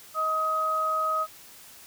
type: tone pair together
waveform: sine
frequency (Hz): 631 / 1262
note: D#5 / D#6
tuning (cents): +24 / +24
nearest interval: octave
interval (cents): 1200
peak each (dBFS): -32 / -24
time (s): 0.14-1.27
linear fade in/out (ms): 50
effects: white hiss -49 dBFS RMS until 1.86 s